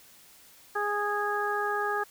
harmonic tone, 413.1 Hz, G#4, 9 cents flat, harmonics 1 / 2 / 3 / 4, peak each -32 / -32 / -32 / -32 dBFS, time 0.75-2.04 s, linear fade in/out 10 ms, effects white hiss -55 dBFS RMS until 2.1 s

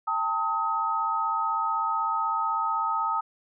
sine tone cluster, 800 / 896 / 1267 Hz, G5 / A5 / D#6, +35 / +31 / +31 cents, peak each -35 / -28 / -26 dBFS, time 0.07-3.21 s, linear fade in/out 10 ms, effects none

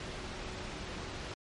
sine tone in noise, 370 Hz, F#4, in tune, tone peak -51 dBFS, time 0-1.34 s, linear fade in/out 2 ms, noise pink, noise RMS -41 dBFS, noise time 0-1.34 s, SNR -13 dB, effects low-pass 5000 Hz 12 dB/octave + MP3 48 kbps

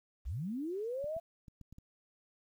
sine linear sweep, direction up, 44.84 to 680 Hz, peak -35 dBFS, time 0.25-1.2 s, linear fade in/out 20 ms
clicks, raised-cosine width 5 ms, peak -39 dBFS, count 6, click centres 1.043 / 1.166 / 1.482 / 1.613 / 1.726 / 1.784 s
effects 11-bit

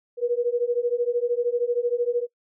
sine beating tone pair, 475.2 / 488.2 Hz, A#4 / B4, +33 / -20 cents, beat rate 13 Hz, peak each -24 dBFS, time 0.17-2.27 s, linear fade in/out 50 ms, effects noise-tail reverb RT60 0.1 s tail -23 dB re dry

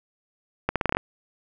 accelerating click train, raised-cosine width 0.5 ms, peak -7 dBFS, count 8, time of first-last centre 0.69-0.969 s, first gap 67 ms, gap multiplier 0.82, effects none

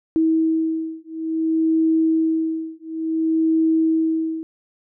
sine beating tone pair, 321.5 / 322.07 Hz, E4 / E4, -43 / -40 cents, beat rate 0.57 Hz, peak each -20 dBFS, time 0.16-4.43 s, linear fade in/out 0 ms, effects none

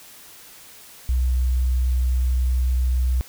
sine tone, 62.9 Hz, B1, 32 cents sharp, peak -17 dBFS, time 1.09-3.21 s, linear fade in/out 0 ms, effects white hiss -45 dBFS RMS until 3.28 s

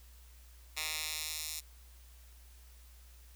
10% pulse tone with high-pass filter sweep, 155.56 Hz, D#3, in tune, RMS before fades -39 dBFS, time 0.76-1.61 s, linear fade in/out 20 ms, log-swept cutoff 2400 to 5700 Hz, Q 0.83, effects added 60 Hz sine -54 dBFS peak until 3.35 s + white hiss -63 dBFS RMS until 3.35 s

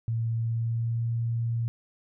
sine tone with pitch glide, 114.4 to 116.2 Hz, A#2 to A#2, -32 to -5 cents, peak -25 dBFS, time 0.08-1.68 s, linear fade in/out 0 ms, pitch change +27 cents, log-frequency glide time 0.39-1.04 s, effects none

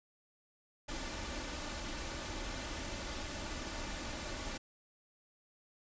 pink noise with comb filter, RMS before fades -41 dBFS, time 0.88-4.58 s, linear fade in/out 10 ms, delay 3.4 ms, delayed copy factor +0.5, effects resampled to 16000 Hz

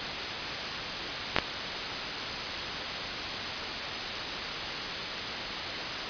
clicks, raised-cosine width 0.3 ms, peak -6 dBFS, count 2, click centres 1.364 / 1.386 s, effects white hiss -32 dBFS RMS until 6.09 s + resampled to 11025 Hz

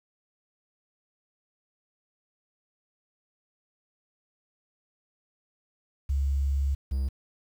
sine / triangle tone pair in turn, 69.3 / 66.84 Hz, C#2 / C2, 0 / +38 cents, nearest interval minor second, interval 62 cents, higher first, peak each -23 dBFS, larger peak neither, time 6.09-6.75 / 6.91-7.09 s, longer first, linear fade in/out 10 ms, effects 9-bit

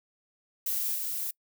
violet noise with level steps, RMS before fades -30 / -33 dBFS, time 0.66-1.31 s, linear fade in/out 5 ms, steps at 0.94 s, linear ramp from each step 20 ms, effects noise-tail reverb RT60 0.1 s tail -26 dB re dry

